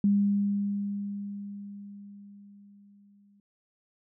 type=tone with exponential decay; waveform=sine; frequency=201.8 Hz; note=G#3; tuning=49 cents flat; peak=-19 dBFS; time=0.04-3.4 s; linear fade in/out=2 ms; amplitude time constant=730 ms; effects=none